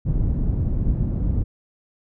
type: low-pass noise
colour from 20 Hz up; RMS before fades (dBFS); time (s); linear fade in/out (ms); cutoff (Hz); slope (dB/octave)
pink; -21; 0.05-1.44; 20; 170; 12
effects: none